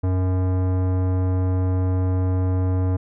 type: tone with tanh clipping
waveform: sine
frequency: 92.5 Hz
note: F#2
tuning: in tune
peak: -20 dBFS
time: 0.03-2.97 s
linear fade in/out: 10 ms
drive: 18 dB
effects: none